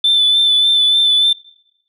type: tone with vibrato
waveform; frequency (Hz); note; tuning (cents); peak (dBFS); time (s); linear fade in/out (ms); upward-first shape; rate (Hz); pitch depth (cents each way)
sine; 3520; A7; 0; -8; 0.04-1.33; 5; sine; 3.4; 24
effects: noise-tail reverb RT60 0.9 s tail -25 dB re dry + tanh soft clip ceiling -6 dBFS